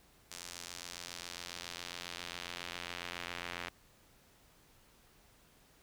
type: tone with band-pass filter sweep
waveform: sawtooth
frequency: 87.31 Hz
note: F2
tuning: in tune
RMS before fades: -45 dBFS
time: 0.31-3.69 s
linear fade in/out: 0 ms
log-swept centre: 6800 to 2300 Hz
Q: 1.1
effects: pink hiss -65 dBFS RMS until 5.82 s